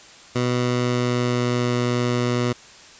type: tone with pitch glide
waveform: 15% pulse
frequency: 123.47 to 122.26 Hz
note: B2 to B2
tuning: 0 to -17 cents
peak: -13 dBFS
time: 0.35-2.53 s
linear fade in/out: 10 ms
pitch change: -17 cents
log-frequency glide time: 0.6-1.74 s
effects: white hiss -45 dBFS RMS until 2.99 s + resampled to 16000 Hz